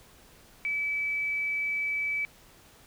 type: tone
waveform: sine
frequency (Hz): 2300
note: D7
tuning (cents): -37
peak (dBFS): -27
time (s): 0.65-2.25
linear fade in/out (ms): 0
effects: pink hiss -56 dBFS RMS until 2.86 s